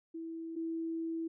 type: tone pair in turn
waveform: sine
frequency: 327.9 / 327.9 Hz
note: E4 / E4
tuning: -9 / -9 cents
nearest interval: unison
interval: 0 cents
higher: neither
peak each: -39 / -34 dBFS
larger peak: second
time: 0.14-0.56 / 0.56-1.28 s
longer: second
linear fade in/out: 10 ms
effects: none